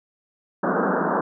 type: band-pass noise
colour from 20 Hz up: pink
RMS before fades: -22 dBFS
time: 0.63-1.21 s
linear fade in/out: 5 ms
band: 170 to 1600 Hz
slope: 96 dB/octave
effects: none